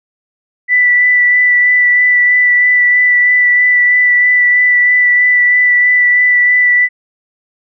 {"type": "tone with vibrato", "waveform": "sine", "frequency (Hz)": 1975.5, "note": "B6", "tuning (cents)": 0, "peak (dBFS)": -6, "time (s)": [0.68, 6.89], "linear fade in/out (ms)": 50, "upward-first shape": "sine", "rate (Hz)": 3.1, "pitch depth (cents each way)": 12, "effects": []}